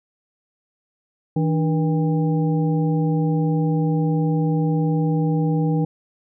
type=harmonic tone with a mistuned harmonic; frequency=160 Hz; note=D#3; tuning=49 cents sharp; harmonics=1 / 2 / 3 / 5; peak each=-18 / -24 / -28 / -32 dBFS; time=1.36-5.85 s; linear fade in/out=5 ms; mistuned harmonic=2; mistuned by=-120 cents; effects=none